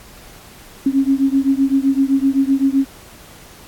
sine beating tone pair, 268.5 / 276.3 Hz, C4 / C#4, +45 / -6 cents, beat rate 7.8 Hz, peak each -15 / -16 dBFS, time 0.86-2.85 s, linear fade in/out 5 ms, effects pink hiss -42 dBFS RMS until 3.67 s + AAC 64 kbps

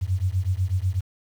sine beating tone pair, 89.1 / 97.2 Hz, F2 / G2, +35 / -14 cents, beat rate 8.1 Hz, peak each -24 dBFS, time 0.01-1.01 s, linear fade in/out 20 ms, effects 8-bit

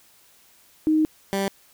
sine / 15% pulse tone pair in turn, 311.5 / 196.23 Hz, D#4 / G3, +2 / +2 cents, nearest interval minor sixth, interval 800 cents, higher first, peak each -16 dBFS, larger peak neither, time 0.87-1.05 / 1.33-1.48 s, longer first, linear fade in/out 0 ms, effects white hiss -56 dBFS RMS until 1.73 s

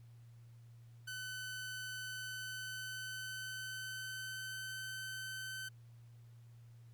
sawtooth tone with pitch glide, 1511 to 1532.1 Hz, F#6 to G6, +36 to -40 cents, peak -39 dBFS, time 1.07-5.69 s, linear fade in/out 10 ms, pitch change +24 cents, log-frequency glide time 1.98-4.86 s, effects added 117 Hz sine -55 dBFS peak until 6.93 s + pink hiss -74 dBFS RMS until 6.93 s

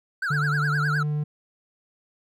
triangle tone with vibrato, 1469 Hz, F#6, 13 cents flat, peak -22 dBFS, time 0.22-1.03 s, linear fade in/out 5 ms, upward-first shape triangle, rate 9.7 Hz, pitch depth 230 cents each way
triangle tone with pitch glide, 146.83 to 149.4 Hz, D3 to D3, 0 to +30 cents, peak -21 dBFS, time 0.3-1.24 s, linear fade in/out 10 ms, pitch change +30 cents, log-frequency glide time 0.71-1.06 s
effects none

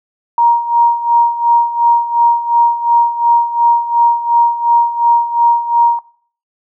sine tone with tremolo, 941 Hz, A#5, 16 cents sharp, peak -5 dBFS, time 0.38-5.99 s, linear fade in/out 2 ms, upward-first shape sine, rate 2.8 Hz, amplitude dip 75%, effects noise-tail reverb RT60 0.5 s tail -19 dB re dry

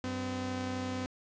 sawtooth tone pair together, 95.63 / 255.3 Hz, G2 / C4, -42 / -42 cents, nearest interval octave + perfect fourth, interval 1700 cents, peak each -35 / -31 dBFS, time 0.04-1.06 s, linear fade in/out 0 ms, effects resampled to 16000 Hz + 10-bit

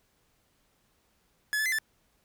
45% pulse tone with pitch steps, 1705 / 1736 / 2045 / 1756 Hz, G#6 / A6 / C7 / A6, +45 / -24 / -40 / -4 cents, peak -26 dBFS, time 1.53-1.786 s, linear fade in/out 0 ms, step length 64 ms, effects pink hiss -70 dBFS RMS until 2.24 s

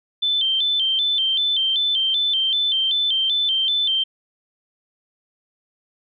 sine tone with vibrato, 3322 Hz, G#7, in tune, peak -17 dBFS, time 0.22-4.04 s, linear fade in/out 10 ms, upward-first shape square, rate 2.6 Hz, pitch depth 100 cents each way, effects none

